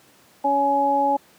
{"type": "harmonic tone", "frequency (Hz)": 280.1, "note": "C#4", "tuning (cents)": 18, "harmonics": [1, 2, 3], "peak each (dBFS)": [-26, -24, -18], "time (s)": [0.44, 1.17], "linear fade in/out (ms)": 10, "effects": ["pink hiss -54 dBFS RMS until 1.38 s", "high-pass 150 Hz 12 dB/octave"]}